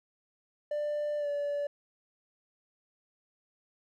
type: tone with pitch glide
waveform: triangle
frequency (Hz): 592 to 577.1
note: D5 to D5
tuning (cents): +14 to -30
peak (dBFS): -27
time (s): 0.71-1.67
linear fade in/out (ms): 5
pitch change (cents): -44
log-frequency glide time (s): 1.18-1.28
effects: tanh soft clip ceiling -24 dBFS